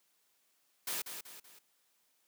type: noise with echo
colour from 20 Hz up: white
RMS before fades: -37 dBFS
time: 0.87-1.02 s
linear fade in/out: 5 ms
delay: 190 ms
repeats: 3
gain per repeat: -7 dB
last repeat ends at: 1.59 s
effects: white hiss -74 dBFS RMS until 2.27 s + high-pass 200 Hz 12 dB/octave